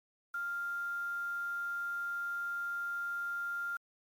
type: tone with quantisation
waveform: sine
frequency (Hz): 1396.9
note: F6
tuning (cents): 0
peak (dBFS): -34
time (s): 0.34-3.77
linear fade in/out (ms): 5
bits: 9
effects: MP3 96 kbps